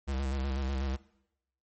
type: tone with vibrato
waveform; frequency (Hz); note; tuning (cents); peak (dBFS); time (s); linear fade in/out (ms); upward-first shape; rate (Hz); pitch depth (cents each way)
square; 67.4; C#2; -48; -31; 0.07-0.97; 20; square; 8.1; 49
effects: noise-tail reverb RT60 0.8 s tail -19 dB re dry + MP3 32 kbps